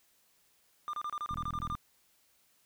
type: tone bursts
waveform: triangle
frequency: 1200 Hz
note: D6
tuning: 37 cents sharp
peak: -32 dBFS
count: 11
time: 0.88-1.753 s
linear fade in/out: 0 ms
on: 53 ms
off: 29 ms
type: click train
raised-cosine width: 5 ms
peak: -30 dBFS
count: 19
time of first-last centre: 1.31-1.749 s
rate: 41 Hz
effects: white hiss -69 dBFS RMS until 2.65 s